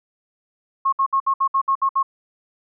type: tone bursts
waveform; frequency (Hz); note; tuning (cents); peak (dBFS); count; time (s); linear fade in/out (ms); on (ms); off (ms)
sine; 1085; C#6; -37; -15; 9; 0.85-2.03; 10; 76; 62
effects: none